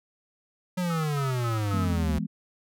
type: exponential sweep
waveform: square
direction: down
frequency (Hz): 184.9 to 73.1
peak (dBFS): -26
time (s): 0.77-2.19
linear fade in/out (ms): 10
type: tone with tremolo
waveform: sine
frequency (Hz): 1287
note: E6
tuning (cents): -42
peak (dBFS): -33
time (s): 0.9-1.97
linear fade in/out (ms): 5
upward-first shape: square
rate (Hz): 3.7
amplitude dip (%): 75
type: chord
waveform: sine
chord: E major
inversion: none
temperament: equal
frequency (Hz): 164.81 / 207.7 / 246.9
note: E3 / G#3 / B3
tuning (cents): 0 / 0 / 0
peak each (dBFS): -31 / -30 / -34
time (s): 1.72-2.27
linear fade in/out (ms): 20
effects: none